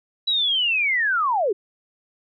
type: linear sweep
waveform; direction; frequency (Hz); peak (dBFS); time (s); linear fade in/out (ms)
sine; down; 3951 to 357; -18; 0.27-1.53; 10
effects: none